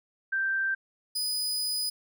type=tone pair in turn; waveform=sine / sawtooth; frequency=1568 / 4978 Hz; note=G6 / D#8; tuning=0 / 0 cents; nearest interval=octave + minor sixth; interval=2000 cents; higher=second; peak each=-25 dBFS; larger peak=neither; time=0.32-0.75 / 1.15-1.9 s; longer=second; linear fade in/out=10 ms; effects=none